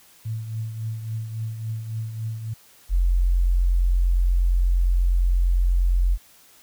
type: tone with tremolo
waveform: sine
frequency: 111.2 Hz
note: A2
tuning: 19 cents sharp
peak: -24 dBFS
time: 0.25-2.54 s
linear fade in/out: 10 ms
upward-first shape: triangle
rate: 3.6 Hz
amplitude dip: 60%
type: tone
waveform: sine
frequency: 44.28 Hz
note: F1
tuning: 25 cents sharp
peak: -16 dBFS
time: 2.89-6.18 s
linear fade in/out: 50 ms
effects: white hiss -53 dBFS RMS until 6.62 s